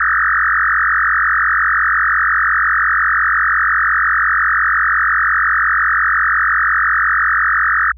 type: tone with frequency modulation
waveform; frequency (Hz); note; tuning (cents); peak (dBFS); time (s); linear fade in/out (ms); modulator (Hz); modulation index
sine; 1568; G6; 0; -11; 0-7.92; 5; 45.7; 7
effects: added 60 Hz sine -35 dBFS peak until 7.97 s